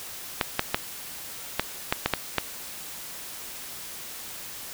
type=clicks; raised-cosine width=0.3 ms; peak=-5 dBFS; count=8; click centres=0.412 / 0.594 / 0.745 / 1.596 / 1.925 / 2.06 / 2.137 / 2.383 s; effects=white hiss -39 dBFS RMS until 4.73 s